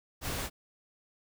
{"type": "noise", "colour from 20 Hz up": "pink", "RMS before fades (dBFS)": -35, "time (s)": [0.21, 0.5], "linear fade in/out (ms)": 50, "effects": []}